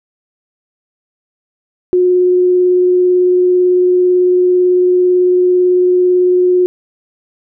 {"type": "tone with vibrato", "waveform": "sine", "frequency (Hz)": 361.8, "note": "F#4", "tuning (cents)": -39, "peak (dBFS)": -7, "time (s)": [1.93, 6.66], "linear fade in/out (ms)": 0, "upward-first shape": "triangle", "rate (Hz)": 18, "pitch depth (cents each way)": 11, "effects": []}